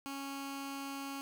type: tone with notch filter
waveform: 15% pulse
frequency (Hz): 275.8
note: C#4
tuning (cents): -9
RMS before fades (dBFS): -42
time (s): 0.06-1.21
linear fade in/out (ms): 0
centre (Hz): 590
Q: 1.4
effects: none